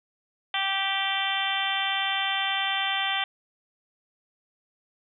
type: harmonic tone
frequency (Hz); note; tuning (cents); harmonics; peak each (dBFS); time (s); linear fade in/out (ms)
390.1; G4; -8; 2 / 3 / 4 / 5 / 6 / 7 / 8 / 9; -31 / -35 / -34 / -32 / -34 / -35 / -30 / -33; 0.54-3.24; 2
effects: none